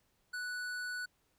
triangle tone with hard clipping, 1480 Hz, F#6, in tune, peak -39 dBFS, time 0.33-1.06 s, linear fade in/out 10 ms, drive 16 dB, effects pink hiss -75 dBFS RMS until 1.38 s

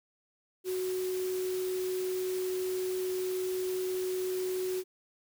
sine tone in noise, 370 Hz, F#4, in tune, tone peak -30 dBFS, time 0.64-4.84 s, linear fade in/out 50 ms, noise white, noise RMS -44 dBFS, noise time 0.64-4.84 s, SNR +11 dB, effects none

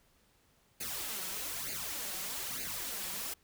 white noise with flanger, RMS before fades -39 dBFS, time 0.8-3.34 s, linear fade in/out 10 ms, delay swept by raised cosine 0.44 to 5.44 ms, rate 1.1 Hz, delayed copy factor +0.8, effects pink hiss -69 dBFS RMS until 3.43 s

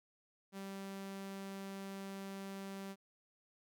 sawtooth tone, 195.2 Hz, G3, 7 cents flat, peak -40 dBFS, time 0.52-2.96 s, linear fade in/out 50 ms, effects none

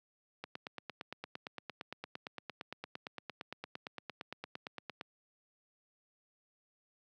click train, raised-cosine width 0.3 ms, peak -25 dBFS, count 41, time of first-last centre 0.44-5.011 s, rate 8.75 Hz, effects high-pass 150 Hz 12 dB/octave

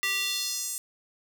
square tone with high-pass filter sweep, 391.7 Hz, G4, 1 cent flat, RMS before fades -30 dBFS, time 0.03-0.78 s, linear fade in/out 0 ms, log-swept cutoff 2100 to 8400 Hz, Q 2.1, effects none

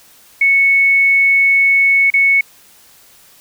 sine tone with dropouts, 2210 Hz, C#7, 6 cents flat, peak -8 dBFS, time 0.41-2.41 s, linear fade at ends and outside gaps 5 ms, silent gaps 2.103-2.138 s, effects white hiss -46 dBFS RMS until 3.4 s

